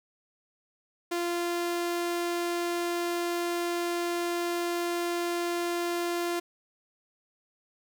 sawtooth tone, 346.1 Hz, F4, 16 cents flat, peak -24 dBFS, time 1.11-6.4 s, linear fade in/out 10 ms, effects none

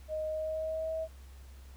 sine tone with pitch glide, 622.3 to 642 Hz, D#5 to E5, 0 to -46 cents, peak -32 dBFS, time 0.08-1.08 s, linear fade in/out 50 ms, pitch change +54 cents, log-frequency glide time 0.27-0.91 s, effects added 66 Hz sine -48 dBFS peak until 1.76 s + pink hiss -61 dBFS RMS until 1.76 s

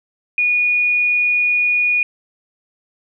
sine tone, 2453 Hz, D#7, 25 cents flat, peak -13 dBFS, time 0.38-2.03 s, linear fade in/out 2 ms, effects none

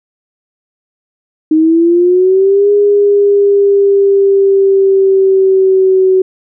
sine linear two-way sweep, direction up then down, 310 to 410 to 374.9 Hz, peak -5 dBFS, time 1.51-6.22 s, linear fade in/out 5 ms, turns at 2.71 s, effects none

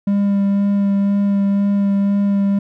triangle tone with vibrato, 200 Hz, G3, 35 cents sharp, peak -11 dBFS, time 0.07-2.59 s, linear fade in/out 5 ms, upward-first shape sine, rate 2 Hz, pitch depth 12 cents each way, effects none

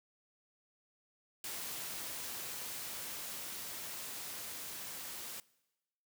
white noise with level ramp, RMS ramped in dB -42 to -45 dBFS, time 1.44-5.4 s, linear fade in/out 2 ms, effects noise-tail reverb RT60 1.0 s tail -22 dB re dry + high-pass 80 Hz 12 dB/octave

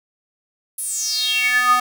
square tone with high-pass filter sweep, 248.5 Hz, B3, 11 cents sharp, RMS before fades -19 dBFS, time 0.78-1.8 s, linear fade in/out 5 ms, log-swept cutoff 11000 to 1000 Hz, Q 7.4, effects none

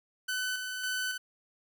sawtooth tone with tremolo, 1507 Hz, F#6, 31 cents sharp, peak -27 dBFS, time 0.28-1.18 s, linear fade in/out 10 ms, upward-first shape square, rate 1.8 Hz, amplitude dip 40%, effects none

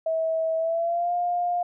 sine tone with pitch glide, 647 to 705.6 Hz, E5 to F5, -32 to +18 cents, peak -22 dBFS, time 0.06-1.63 s, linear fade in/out 5 ms, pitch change +150 cents, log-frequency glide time 0.57-1.13 s, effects none

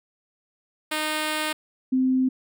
5% pulse / sine tone pair in turn, 308 / 259 Hz, D#4 / C4, -17 / -17 cents, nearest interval minor third, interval 300 cents, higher first, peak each -13 / -18 dBFS, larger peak first, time 0.91-1.53 / 1.92-2.29 s, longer first, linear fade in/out 10 ms, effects none

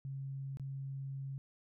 sine tone with dropouts, 136.1 Hz, C#3, 31 cents flat, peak -39 dBFS, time 0.05-1.38 s, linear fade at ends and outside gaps 0 ms, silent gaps 0.571-0.597 s, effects none

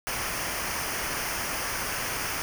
pink noise with comb filter, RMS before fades -31 dBFS, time 0.07-2.42 s, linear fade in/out 0 ms, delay 0.26 ms, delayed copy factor -0.65, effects none

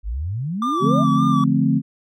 sine exponential sweep, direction up, 46.58 to 711 Hz, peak -22 dBFS, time 0.03-1.05 s, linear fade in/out 50 ms
triangle tone with vibrato, 1174.7 Hz, D6, in tune, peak -18 dBFS, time 0.62-1.44 s, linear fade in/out 2 ms, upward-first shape sine, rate 3.5 Hz, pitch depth 47 cents each way
sine chord, D minor seventh, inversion none, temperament equal with one note detuned, 146.83 / 174.61 / 218.9 / 261.6 Hz, D3 / F3 / A3 / C4, 0 / 0 / -9 / 0 cents, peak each -20 / -22 / -20 / -19 dBFS, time 0.8-1.82 s, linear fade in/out 50 ms
effects none

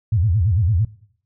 sine tone with vibrato, 96.2 Hz, G2, 32 cents flat, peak -14 dBFS, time 0.12-0.85 s, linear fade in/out 5 ms, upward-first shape sine, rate 8.9 Hz, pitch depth 300 cents each way, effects noise-tail reverb RT60 0.6 s tail -19 dB re dry

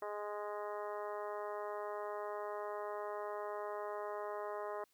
harmonic tone, 207.7 Hz, G#3, in tune, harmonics 2 / 3 / 4 / 5 / 6 / 7 / 8 / 9, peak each -44 / -44 / -48 / -47 / -50 / -58 / -60 / -57 dBFS, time 0.02-4.84 s, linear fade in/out 2 ms, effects white hiss -75 dBFS RMS until 4.93 s

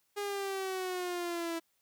sawtooth exponential sweep, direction down, 411 to 329.6 Hz, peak -30 dBFS, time 0.16-1.6 s, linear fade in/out 20 ms, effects white hiss -75 dBFS RMS until 1.81 s

